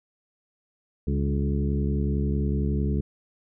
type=harmonic tone with a mistuned harmonic; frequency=71 Hz; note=C#2; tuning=42 cents sharp; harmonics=1 / 2 / 3 / 4 / 5 / 6; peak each=-25 / -28 / -29 / -35 / -36 / -36 dBFS; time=1.07-3.01 s; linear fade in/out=5 ms; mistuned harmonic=3; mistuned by=-52 cents; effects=none